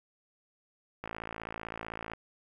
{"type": "click train", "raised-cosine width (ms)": 0.5, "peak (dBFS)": -23, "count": 62, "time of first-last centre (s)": [1.04, 2.135], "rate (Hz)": 55.7, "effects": ["10-bit"]}